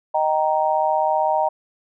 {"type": "chord", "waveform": "sine", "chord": "Eb major", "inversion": "none", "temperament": "just", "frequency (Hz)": [622.3, 777.8, 933.4], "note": ["Eb5", "G5", "Bb5"], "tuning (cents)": [0, -14, 2], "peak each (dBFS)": -21, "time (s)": [0.14, 1.49], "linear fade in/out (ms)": 10, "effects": []}